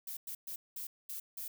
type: noise bursts at uneven times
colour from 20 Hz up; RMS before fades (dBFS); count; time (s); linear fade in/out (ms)
violet; -42; 6; 0.07-0.17 / 0.27-0.35 / 0.47-0.56 / 0.76-0.87 / 1.09-1.2 / 1.37-1.48; 5
effects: none